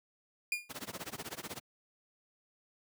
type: tone with exponential decay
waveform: 40% pulse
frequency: 2423 Hz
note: D#7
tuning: 47 cents flat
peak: -27 dBFS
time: 0.52-0.7 s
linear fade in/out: 2 ms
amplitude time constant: 38 ms
type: noise with tremolo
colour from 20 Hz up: pink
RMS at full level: -39 dBFS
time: 0.69-1.6 s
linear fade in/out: 20 ms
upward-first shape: sine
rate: 16 Hz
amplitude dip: 95%
effects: high-pass 150 Hz 12 dB/octave